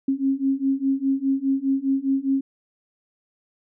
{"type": "beating tone pair", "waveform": "sine", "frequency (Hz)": [268.1, 273], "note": ["C4", "C#4"], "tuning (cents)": [42, -26], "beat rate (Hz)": 4.9, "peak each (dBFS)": [-23, -22], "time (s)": [0.08, 2.41], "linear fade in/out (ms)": 5, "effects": []}